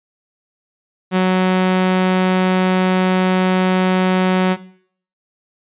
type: tone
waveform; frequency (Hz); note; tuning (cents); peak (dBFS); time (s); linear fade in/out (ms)
sawtooth; 185.3; F#3; +3; -8; 1.11-4.57; 50
effects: noise-tail reverb RT60 0.6 s tail -18 dB re dry + resampled to 8000 Hz